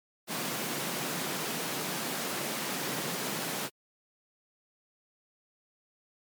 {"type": "high-pass noise", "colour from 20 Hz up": "pink", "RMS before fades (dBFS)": -34, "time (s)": [0.27, 3.7], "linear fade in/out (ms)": 50, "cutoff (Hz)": 140, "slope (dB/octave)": 48, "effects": ["MP3 96 kbps"]}